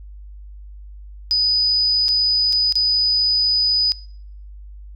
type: tone with dropouts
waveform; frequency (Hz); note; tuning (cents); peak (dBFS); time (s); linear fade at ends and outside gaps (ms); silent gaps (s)
sine; 4978; D#8; 0; -14; 1.31-3.92; 0; 2.083-2.089 / 2.525-2.529 / 2.724-2.755
effects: noise-tail reverb RT60 0.6 s tail -22 dB re dry + added 50 Hz sine -35 dBFS peak until 4.95 s